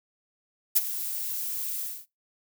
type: noise with ADSR envelope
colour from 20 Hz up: violet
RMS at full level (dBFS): -18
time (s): 0.75-2.06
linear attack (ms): 17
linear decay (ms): 30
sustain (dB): -14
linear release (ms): 250
effects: noise-tail reverb RT60 0.2 s tail -21 dB re dry